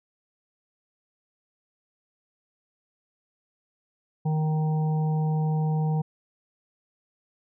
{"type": "harmonic tone", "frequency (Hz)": 155.56, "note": "D#3", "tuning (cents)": 0, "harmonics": [1, 3, 5, 6], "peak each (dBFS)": [-22, -37, -36, -43], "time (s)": [4.25, 6.02], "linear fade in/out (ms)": 10, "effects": []}